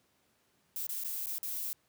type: noise with dropouts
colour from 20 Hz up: violet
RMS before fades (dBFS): -37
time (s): 0.76-1.73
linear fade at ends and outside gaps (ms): 0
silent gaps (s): 0.867-0.892 / 1.037-1.046 / 1.259-1.269 / 1.383-1.43
effects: pink hiss -72 dBFS RMS until 1.88 s + high-pass 100 Hz 12 dB/octave